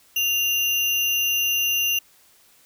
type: tone with sample-and-hold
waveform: sine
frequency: 2794 Hz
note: F7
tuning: in tune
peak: -19 dBFS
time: 0.16-1.99 s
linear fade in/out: 5 ms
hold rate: 8820 Hz
effects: white hiss -56 dBFS RMS until 2.65 s